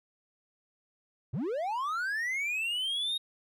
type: linear sweep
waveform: triangle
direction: up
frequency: 95.8 to 3765 Hz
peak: -28 dBFS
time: 1.33-3.18 s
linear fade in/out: 10 ms
effects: none

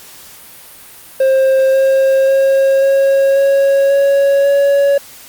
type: tone with pitch steps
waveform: triangle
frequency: 531 / 535.9 / 540.9 / 545.9 / 551 / 556.1 / 561.3 Hz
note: C5 / C5 / C#5 / C#5 / C#5 / C#5 / C#5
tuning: +25 / +41 / -43 / -27 / -11 / +5 / +22 cents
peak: -6 dBFS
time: 1.2-4.98 s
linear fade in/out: 5 ms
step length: 540 ms
effects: white hiss -37 dBFS RMS until 5.28 s + Opus 48 kbps

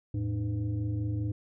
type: tone with frequency modulation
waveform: sine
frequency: 110 Hz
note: A2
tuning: in tune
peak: -28 dBFS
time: 0.14-1.32 s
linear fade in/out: 5 ms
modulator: 195 Hz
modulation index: 0.79
effects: none

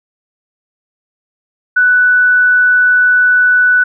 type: tone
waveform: sine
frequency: 1487 Hz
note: F#6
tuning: 8 cents sharp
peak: -6 dBFS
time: 1.76-3.84 s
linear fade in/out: 10 ms
effects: none

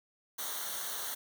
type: noise with comb filter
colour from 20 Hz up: white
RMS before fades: -38 dBFS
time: 0.38-1.15 s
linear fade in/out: 10 ms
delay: 0.4 ms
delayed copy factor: -0.8
effects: none

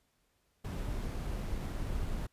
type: noise with sample-and-hold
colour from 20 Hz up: brown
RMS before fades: -36 dBFS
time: 0.64-2.27 s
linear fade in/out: 10 ms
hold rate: 11025 Hz
effects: pink hiss -75 dBFS RMS until 2.32 s + resampled to 32000 Hz

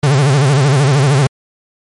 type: tone with vibrato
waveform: 45% pulse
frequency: 138.59 Hz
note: C#3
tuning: in tune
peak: -8 dBFS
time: 0.03-1.27 s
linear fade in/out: 5 ms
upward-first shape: sine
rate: 13 Hz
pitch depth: 140 cents each way
effects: MP3 48 kbps

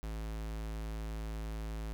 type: tone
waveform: square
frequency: 54.2 Hz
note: A1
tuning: 25 cents flat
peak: -38 dBFS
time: 0.03-1.93 s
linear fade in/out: 0 ms
effects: none

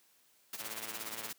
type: noise with tremolo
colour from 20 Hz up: white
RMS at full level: -40 dBFS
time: 0.53-1.33 s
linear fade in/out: 2 ms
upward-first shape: sine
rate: 17 Hz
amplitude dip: 75%
type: click train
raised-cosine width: 0.3 ms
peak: -29 dBFS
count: 76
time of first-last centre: 0.61-1.292 s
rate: 110 Hz
effects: white hiss -68 dBFS RMS until 1.38 s + high-pass 150 Hz 12 dB/octave

